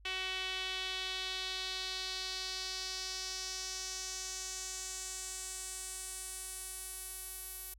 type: tone with band-pass filter sweep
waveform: sawtooth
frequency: 375.5 Hz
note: F#4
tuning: 26 cents sharp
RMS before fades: -41 dBFS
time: 0.05-7.74 s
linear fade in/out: 5 ms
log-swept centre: 2900 to 12000 Hz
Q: 2.7
effects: added 50 Hz sine -56 dBFS peak until 7.78 s